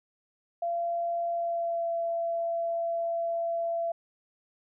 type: tone with pitch glide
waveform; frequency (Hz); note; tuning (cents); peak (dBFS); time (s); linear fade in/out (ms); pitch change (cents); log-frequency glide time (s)
sine; 684 to 674.2; F5 to E5; -36 to +39; -27; 0.62-3.92; 5; -25; 1.31-1.92
effects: none